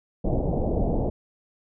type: low-pass noise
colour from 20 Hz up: pink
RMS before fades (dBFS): -24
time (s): 0.24-1.1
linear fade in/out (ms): 10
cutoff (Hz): 740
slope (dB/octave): 48
effects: none